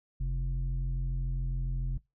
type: tone pair together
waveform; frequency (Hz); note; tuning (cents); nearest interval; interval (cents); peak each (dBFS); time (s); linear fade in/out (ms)
sine; 43.65 / 130.81; F1 / C3; 0 / 0; octave + perfect fifth; 1900; -28 / -33; 0.2-1.98; 10
effects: noise-tail reverb RT60 0.2 s tail -23 dB re dry + tanh soft clip ceiling -26 dBFS